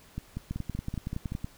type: two click trains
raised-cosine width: 5 ms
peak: -20 / -21 dBFS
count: 11 / 7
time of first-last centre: 0.51-1.445 / 0.18-1.321 s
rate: 10.7 / 5.26 Hz
effects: pink hiss -56 dBFS RMS until 1.57 s